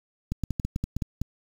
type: clicks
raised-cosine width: 5 ms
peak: -15 dBFS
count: 10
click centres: 0.32 / 0.437 / 0.507 / 0.598 / 0.65 / 0.761 / 0.84 / 0.966 / 1.022 / 1.216 s
effects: 7-bit